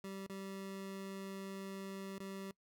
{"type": "tone with dropouts", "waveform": "25% pulse", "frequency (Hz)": 194.1, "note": "G3", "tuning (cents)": -17, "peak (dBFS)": -40, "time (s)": [0.04, 2.51], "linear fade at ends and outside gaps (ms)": 2, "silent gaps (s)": [[0.264, 0.297], [2.183, 2.202]], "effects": ["noise-tail reverb RT60 0.1 s tail -22 dB re dry"]}